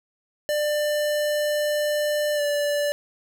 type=tone with pitch glide; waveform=square; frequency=595 to 583.1 Hz; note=D5 to D5; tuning=+22 to -13 cents; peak=-22 dBFS; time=0.49-2.92 s; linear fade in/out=0 ms; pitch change=-35 cents; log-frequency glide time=2.35-2.41 s; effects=none